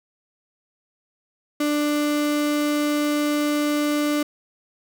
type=tone; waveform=35% pulse; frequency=295.4 Hz; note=D4; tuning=10 cents sharp; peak=-18 dBFS; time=1.6-4.23 s; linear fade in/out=5 ms; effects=none